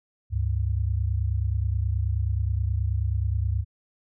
sine tone pair together, 71 / 100.41 Hz, C#2 / G2, +42 / +42 cents, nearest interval tritone, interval 600 cents, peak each -25 dBFS, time 0.3-3.65 s, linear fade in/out 50 ms, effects none

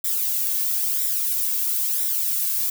violet noise with flanger, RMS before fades -23 dBFS, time 0.04-2.7 s, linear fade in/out 5 ms, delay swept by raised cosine 0.54 to 1.84 ms, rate 1 Hz, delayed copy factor +0.6, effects none

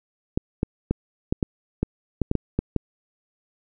clicks, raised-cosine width 3 ms, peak -8 dBFS, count 11, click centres 0.375 / 0.631 / 0.91 / 1.325 / 1.428 / 1.83 / 2.217 / 2.314 / 2.353 / 2.59 / 2.763 s, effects none

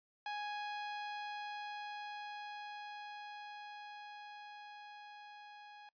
sawtooth tone with level ramp, 830.6 Hz, G#5, in tune, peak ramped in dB -35 to -49 dBFS, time 0.26-5.89 s, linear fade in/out 2 ms, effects noise-tail reverb RT60 0.1 s tail -23 dB re dry + resampled to 11025 Hz

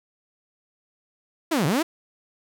sawtooth linear two-way sweep, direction down then up, 349.2 to 130.81 to 348.5 Hz, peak -16 dBFS, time 1.51-1.83 s, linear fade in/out 10 ms, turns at 1.66 s, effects none

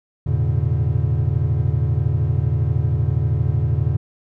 triangle tone cluster, 84.1 / 108.5 / 121.2 / 142.8 Hz, E2 / A2 / B2 / D3, +35 / -24 / -32 / -48 cents, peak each -20 dBFS, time 0.26-3.97 s, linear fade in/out 10 ms, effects none

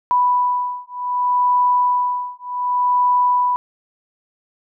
sine beating tone pair, 987.8 / 988.46 Hz, B5 / B5, 0 / +1 cents, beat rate 0.66 Hz, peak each -18 dBFS, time 0.11-3.56 s, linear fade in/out 0 ms, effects none

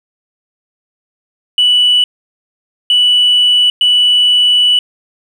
sine tone bursts at uneven times, 2960 Hz, F#7, in tune, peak -5 dBFS, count 3, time 1.58-2.04 / 2.9-3.7 / 3.81-4.79 s, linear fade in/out 2 ms, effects tanh soft clip ceiling -3 dBFS + 7-bit

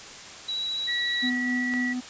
sine tone with vibrato, 3900 Hz, B7, 23 cents flat, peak -27 dBFS, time 0.48-1.3 s, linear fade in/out 10 ms, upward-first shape triangle, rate 14 Hz, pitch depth 18 cents each way
sine tone with pitch glide, 1928 to 1942.5 Hz, B6 to B6, -42 to -29 cents, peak -27 dBFS, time 0.87-1.94 s, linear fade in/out 20 ms, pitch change +13 cents, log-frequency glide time 1.18-1.47 s
triangle tone with tremolo, 250.3 Hz, B3, 23 cents sharp, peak -23 dBFS, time 1.22-2.01 s, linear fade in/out 20 ms, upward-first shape sine, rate 3.9 Hz, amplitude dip 30%
click, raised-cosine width 0.3 ms, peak -21 dBFS, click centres 1.738 s
effects white hiss -42 dBFS RMS until 2.09 s + resampled to 16000 Hz

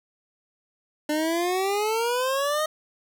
25% pulse exponential sweep, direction up, 297.5 to 628 Hz, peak -19 dBFS, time 1.09-2.66 s, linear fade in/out 5 ms, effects none

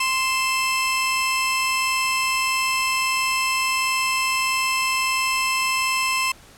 sawtooth tone pair together, 1046.5 / 2637 Hz, C6 / E7, 0 / 0 cents, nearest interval octave + major third, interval 1600 cents, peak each -19 dBFS, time 0-6.32 s, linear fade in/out 5 ms, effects pink hiss -48 dBFS RMS until 6.57 s + low-pass 12000 Hz 12 dB/octave

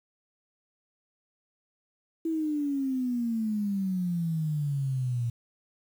sine exponential sweep, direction down, 329.6 to 116.54 Hz, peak -26 dBFS, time 2.25-5.3 s, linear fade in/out 5 ms, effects 9-bit

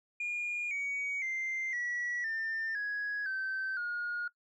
sine tone with pitch steps, 2426 / 2251 / 2088 / 1936.7 / 1796.6 / 1666.6 / 1546 / 1434.2 Hz, D#7 / C#7 / C7 / B6 / A6 / G#6 / G6 / F6, -44 / +26 / -4 / -34 / +36 / +6 / -24 / +46 cents, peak -31 dBFS, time 0.2-4.28 s, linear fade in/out 5 ms, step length 510 ms, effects noise-tail reverb RT60 0.1 s tail -23 dB re dry + tanh soft clip ceiling -30 dBFS

